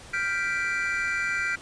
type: chord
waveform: triangle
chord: G dominant seventh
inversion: third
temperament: equal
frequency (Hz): 1396.9 / 1568 / 1975.5 / 2349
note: F6 / G6 / B6 / D7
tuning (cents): 0 / 0 / 0 / 0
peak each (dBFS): -29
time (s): 0.13-1.56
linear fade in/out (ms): 10
effects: pink hiss -46 dBFS RMS until 1.61 s + resampled to 22050 Hz